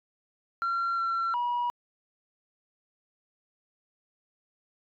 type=tone with pitch steps; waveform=sine; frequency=1370 / 1356 / 966 Hz; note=F6 / E6 / B5; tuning=-34 / +49 / -39 cents; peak=-24 dBFS; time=0.62-1.7 s; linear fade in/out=0 ms; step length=360 ms; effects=tanh soft clip ceiling -24 dBFS